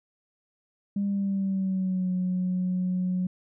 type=tone with pitch glide; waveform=sine; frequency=200.5 to 182.8 Hz; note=G3 to F#3; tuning=+39 to -21 cents; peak=-23 dBFS; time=0.96-3.27 s; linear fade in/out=5 ms; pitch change=-160 cents; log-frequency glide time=1.06-2.11 s; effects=tanh soft clip ceiling -20 dBFS